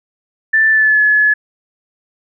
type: tone with pitch glide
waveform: sine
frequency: 1766 to 1706.8 Hz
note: A6 to G#6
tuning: +6 to +47 cents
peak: -8 dBFS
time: 0.53-1.34 s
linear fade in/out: 10 ms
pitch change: -59 cents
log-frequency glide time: 0.7-1.01 s
effects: none